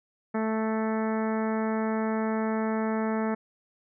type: harmonic tone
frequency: 220 Hz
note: A3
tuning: in tune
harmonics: 1 / 2 / 3 / 4 / 5 / 6 / 7 / 8 / 9 / 10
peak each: -27 / -32 / -35 / -36 / -42 / -39 / -46 / -42 / -48 / -48 dBFS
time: 0.34-3.35 s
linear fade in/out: 10 ms
effects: none